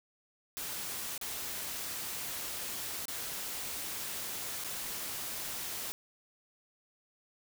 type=noise with dropouts; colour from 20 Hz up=white; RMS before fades=-39 dBFS; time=0.57-5.92 s; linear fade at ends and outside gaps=0 ms; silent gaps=1.178-1.213 / 3.055-3.082 / 4.638-4.645 s; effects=none